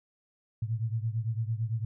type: beating tone pair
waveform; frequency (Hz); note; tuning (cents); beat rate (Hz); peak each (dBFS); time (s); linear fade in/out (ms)
sine; 110 / 118.9; A2 / A#2; 0 / +35; 8.9; -30 / -33; 0.62-1.85; 5
effects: none